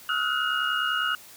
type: tone cluster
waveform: sine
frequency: 1282 / 1416 / 1486 / 2867 Hz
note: E6 / F6 / F#6 / F7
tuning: -49 / +23 / +7 / +45 cents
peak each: -29 dBFS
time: 0.09-1.15 s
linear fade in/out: 2 ms
effects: white hiss -48 dBFS RMS until 1.36 s + high-pass 60 Hz 12 dB/octave